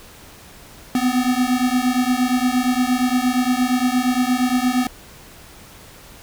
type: beating tone pair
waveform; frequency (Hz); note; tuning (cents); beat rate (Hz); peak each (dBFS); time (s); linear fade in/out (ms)
square; 246.9 / 255.5; B3 / C4; 0 / -41; 8.6; -20; 0.95-4.87; 2
effects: pink hiss -43 dBFS RMS until 6.22 s